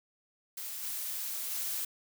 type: noise with level steps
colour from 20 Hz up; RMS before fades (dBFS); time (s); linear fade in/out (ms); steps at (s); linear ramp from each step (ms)
blue; -40 / -37 / -35; 0.57-1.85; 5; 0.82 / 1.5; 20
effects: none